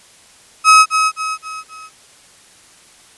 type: tone with echo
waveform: 35% pulse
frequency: 1277 Hz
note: D#6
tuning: 45 cents sharp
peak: -3 dBFS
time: 0.64-0.86 s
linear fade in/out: 50 ms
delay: 260 ms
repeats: 4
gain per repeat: -7 dB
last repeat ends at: 1.9 s
effects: white hiss -46 dBFS RMS until 3.17 s + resampled to 24000 Hz